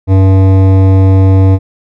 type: tone with hard clipping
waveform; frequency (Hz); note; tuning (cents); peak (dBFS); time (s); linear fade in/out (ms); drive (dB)
sine; 95.5; G2; -45; -5; 0.07-1.59; 50; 14
effects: none